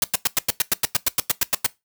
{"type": "noise bursts", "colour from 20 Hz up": "white", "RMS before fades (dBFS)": -18, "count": 15, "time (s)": [0.02, 1.664], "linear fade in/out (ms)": 2, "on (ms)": 20, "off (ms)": 96, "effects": ["noise-tail reverb RT60 0.2 s tail -20 dB re dry"]}